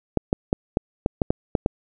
clicks, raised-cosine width 2 ms, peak -5 dBFS, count 9, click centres 0.173 / 0.329 / 0.529 / 0.771 / 1.061 / 1.218 / 1.305 / 1.552 / 1.661 s, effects none

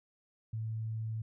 sine tone, 110.9 Hz, A2, 14 cents sharp, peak -34 dBFS, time 0.53-1.22 s, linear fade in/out 5 ms, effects none

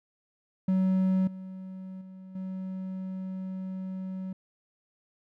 triangle tone with level steps, 188 Hz, F#3, 28 cents sharp, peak -20 / -36 / -41 / -31 dBFS, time 0.68-4.33 s, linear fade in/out 5 ms, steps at 1.27 / 2.01 / 2.35 s, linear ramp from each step 5 ms, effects none

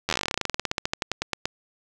slowing click train, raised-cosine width 0.2 ms, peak -7 dBFS, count 30, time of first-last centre 0.09-1.455 s, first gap 11 ms, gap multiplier 1.09, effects none

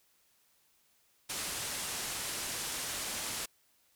white low-pass noise, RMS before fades -38 dBFS, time 1.29-3.46 s, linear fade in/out 10 ms, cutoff 11000 Hz, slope 24 dB/octave, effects white hiss -70 dBFS RMS until 3.95 s

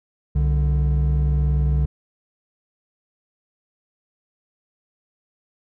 triangle tone pair together, 65.41 / 146.83 Hz, C2 / D3, 0 / 0 cents, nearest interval octave + major second, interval 1400 cents, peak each -15 / -19 dBFS, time 0.35-1.86 s, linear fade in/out 10 ms, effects tanh soft clip ceiling -8 dBFS

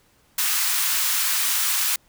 white high-pass noise, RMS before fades -22 dBFS, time 0.38-1.96 s, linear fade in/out 5 ms, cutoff 1000 Hz, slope 24 dB/octave, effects pink hiss -60 dBFS RMS until 2.08 s

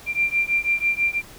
sine beating tone pair, 2369 / 2375.1 Hz, D7 / D7, +14 / +19 cents, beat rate 6.1 Hz, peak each -22 / -22 dBFS, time 0.06-1.22 s, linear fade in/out 50 ms, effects pink hiss -44 dBFS RMS until 1.38 s

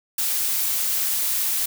blue noise, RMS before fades -23 dBFS, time 0.18-1.66 s, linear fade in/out 5 ms, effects none

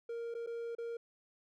triangle tone with dropouts, 466.2 Hz, A#4, in tune, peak -36 dBFS, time 0.09-0.97 s, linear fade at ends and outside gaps 5 ms, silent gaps 0.342-0.349 / 0.464-0.471 / 0.751-0.783 s, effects none

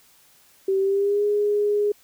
sine tone with pitch glide, 386.1 to 413.8 Hz, G4 to G#4, -26 to -6 cents, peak -18 dBFS, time 0.68-1.92 s, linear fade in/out 5 ms, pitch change +120 cents, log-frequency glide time 0.79-1.24 s, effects white hiss -56 dBFS RMS until 2.03 s

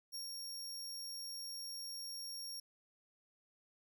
sawtooth tone with ADSR envelope, 5560 Hz, F8, 9 cents flat, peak -39 dBFS, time 0.12-2.6 s, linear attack 28 ms, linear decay 130 ms, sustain -2 dB, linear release 4 ms, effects none

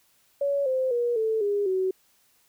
sine tone with pitch steps, 563 / 519.3 / 478.9 / 441.7 / 407.4 / 375.8 Hz, C#5 / C5 / A#4 / A4 / G#4 / F#4, +27 / -13 / +47 / +7 / -33 / +27 cents, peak -22 dBFS, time 0.41-1.91 s, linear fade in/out 5 ms, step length 250 ms, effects white hiss -64 dBFS RMS until 2.48 s

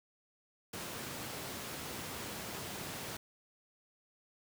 pink high-pass noise, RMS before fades -43 dBFS, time 0.73-3.17 s, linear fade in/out 5 ms, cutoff 110 Hz, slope 12 dB/octave, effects none

